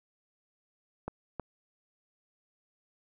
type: clicks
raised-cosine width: 1 ms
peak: -21 dBFS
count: 2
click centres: 1.08 / 1.397 s
effects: none

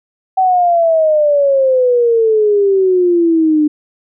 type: exponential sweep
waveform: sine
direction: down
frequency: 762 to 297.6 Hz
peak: -8 dBFS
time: 0.37-3.68 s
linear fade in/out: 10 ms
effects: none

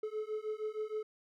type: beating tone pair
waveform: triangle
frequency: 427.3 / 433.7 Hz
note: G#4 / A4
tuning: +49 / -25 cents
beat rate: 6.4 Hz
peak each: -37 / -37 dBFS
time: 0.03-1.03 s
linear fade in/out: 5 ms
effects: none

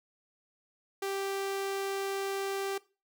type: tone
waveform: sawtooth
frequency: 392 Hz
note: G4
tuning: in tune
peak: -28 dBFS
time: 1.02-2.78 s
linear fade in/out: 5 ms
effects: noise-tail reverb RT60 0.3 s tail -19 dB re dry

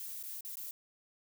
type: noise with dropouts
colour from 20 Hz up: violet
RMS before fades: -43 dBFS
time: 0-0.71 s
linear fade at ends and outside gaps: 1 ms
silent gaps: 0.228-0.236 / 0.408-0.449 / 0.556-0.57 s
effects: none

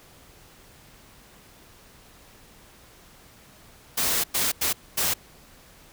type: noise bursts at uneven times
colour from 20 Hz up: white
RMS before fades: -24 dBFS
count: 4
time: 3.97-4.24 / 4.34-4.52 / 4.61-4.73 / 4.97-5.14 s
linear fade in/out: 10 ms
effects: pink hiss -52 dBFS RMS until 5.92 s

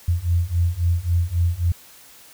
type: beating tone pair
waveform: sine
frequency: 84.3 / 88 Hz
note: E2 / F2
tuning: +39 / +14 cents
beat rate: 3.7 Hz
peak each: -21 / -20 dBFS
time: 0.08-1.72 s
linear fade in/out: 5 ms
effects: white hiss -47 dBFS RMS until 2.33 s

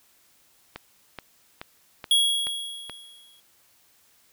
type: click train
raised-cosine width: 0.3 ms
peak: -19 dBFS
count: 6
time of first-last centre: 0.76-2.897 s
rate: 2.34 Hz
type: tone with exponential decay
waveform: square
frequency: 3322 Hz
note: G#7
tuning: in tune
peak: -16 dBFS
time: 2.11-3.4 s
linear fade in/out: 2 ms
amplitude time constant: 280 ms
effects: white hiss -61 dBFS RMS until 4.32 s

